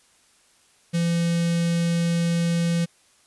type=tone with notch filter; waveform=square; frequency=169.7 Hz; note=F3; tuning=49 cents flat; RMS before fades=-22 dBFS; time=0.93-2.86 s; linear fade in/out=20 ms; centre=950 Hz; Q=0.66; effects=white hiss -59 dBFS RMS until 3.26 s + resampled to 24000 Hz